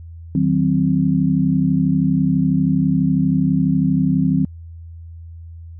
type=chord; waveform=sine; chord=C diminished; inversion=first; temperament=equal with one note detuned; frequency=155.56 / 187.8 / 261.6 Hz; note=Eb3 / Gb3 / C4; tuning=0 / +26 / 0 cents; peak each=-18 dBFS; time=0.35-4.45 s; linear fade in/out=2 ms; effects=added 83 Hz sine -33 dBFS peak until 5.79 s